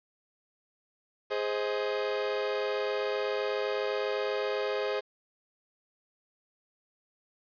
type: chord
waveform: 40% pulse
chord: Ab major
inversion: none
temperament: equal with one note detuned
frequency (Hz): 415.3 / 523.3 / 630.9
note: Ab4 / C5 / Eb5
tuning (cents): 0 / 0 / +24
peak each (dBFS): -31 / -32 / -36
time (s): 1.3-5.01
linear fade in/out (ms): 20
effects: resampled to 11025 Hz + 9-bit